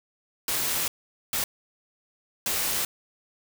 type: noise bursts at uneven times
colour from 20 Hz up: white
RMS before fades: -27 dBFS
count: 3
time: 0.48-0.88 / 1.33-1.44 / 2.46-2.85 s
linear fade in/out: 2 ms
effects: none